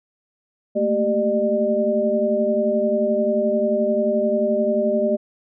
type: tone cluster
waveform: sine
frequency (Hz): 218.4 / 229.8 / 390.3 / 603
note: A3 / A#3 / G4 / D5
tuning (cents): -13 / -25 / -8 / +46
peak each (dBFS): -25 / -25 / -24 / -19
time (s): 0.75-5.17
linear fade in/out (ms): 20
effects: none